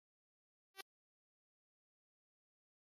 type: tone with exponential growth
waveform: 5% pulse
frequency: 387 Hz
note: G4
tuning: 22 cents flat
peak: -31 dBFS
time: 0.74-0.81 s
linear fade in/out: 5 ms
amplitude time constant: 15 ms
effects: MP3 64 kbps